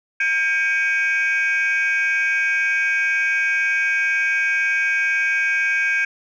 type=tone cluster; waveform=sine; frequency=1601 / 2259 / 2507 Hz; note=G6 / C#7 / D#7; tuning=+36 / +32 / +12 cents; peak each=-18 / -21 / -22 dBFS; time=0.2-6.05 s; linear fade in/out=5 ms; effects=tanh soft clip ceiling -12 dBFS